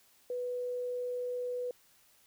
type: tone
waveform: sine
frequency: 493.9 Hz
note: B4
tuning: in tune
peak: -33 dBFS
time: 0.3-1.71 s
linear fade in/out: 2 ms
effects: white hiss -65 dBFS RMS until 2.26 s